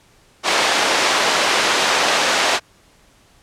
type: band-pass noise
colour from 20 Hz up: pink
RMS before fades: -17 dBFS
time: 0.43-2.6 s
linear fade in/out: 50 ms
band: 560 to 5900 Hz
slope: 12 dB/octave
effects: pink hiss -53 dBFS RMS until 3.42 s + low-pass 10000 Hz 12 dB/octave